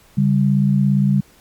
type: tone pair together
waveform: sine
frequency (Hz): 140.06 / 197.5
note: C#3 / G3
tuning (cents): +18 / +13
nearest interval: tritone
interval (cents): 595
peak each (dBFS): -15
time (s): 0.17-1.21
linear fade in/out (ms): 10
effects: pink hiss -51 dBFS RMS until 1.4 s + MP3 96 kbps